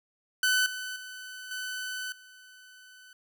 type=tone with level steps; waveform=sawtooth; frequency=1507 Hz; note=F#6; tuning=31 cents sharp; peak=-19 / -31 / -37 / -30 / -47 dBFS; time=0.43-3.13 s; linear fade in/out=2 ms; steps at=0.66 / 0.96 / 1.51 / 2.12 s; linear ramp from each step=2 ms; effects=none